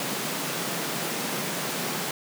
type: high-pass noise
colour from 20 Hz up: pink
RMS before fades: -30 dBFS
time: 0-2.11 s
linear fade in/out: 2 ms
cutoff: 140 Hz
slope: 48 dB/octave
effects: none